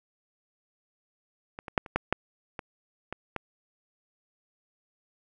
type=clicks; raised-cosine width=0.5 ms; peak=-23 / -23 / -7 / -27 / -9 / -8 / -20 / -19 / -16 dBFS; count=9; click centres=1.589 / 1.682 / 1.778 / 1.862 / 1.96 / 2.126 / 2.592 / 3.126 / 3.363 s; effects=none